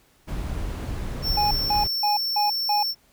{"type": "noise", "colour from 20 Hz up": "brown", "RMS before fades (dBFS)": -29, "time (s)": [0.27, 1.88], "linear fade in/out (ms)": 20}
{"type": "tone", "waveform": "square", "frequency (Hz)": 5420, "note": "E8", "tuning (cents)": 47, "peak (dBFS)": -24, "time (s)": [1.22, 2.95], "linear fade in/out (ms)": 50}
{"type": "tone bursts", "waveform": "triangle", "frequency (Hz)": 830.6, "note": "G#5", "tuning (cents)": 0, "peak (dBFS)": -18, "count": 5, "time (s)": [1.37, 2.83], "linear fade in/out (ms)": 5, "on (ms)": 140, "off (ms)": 190}
{"effects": ["pink hiss -60 dBFS RMS until 3.12 s"]}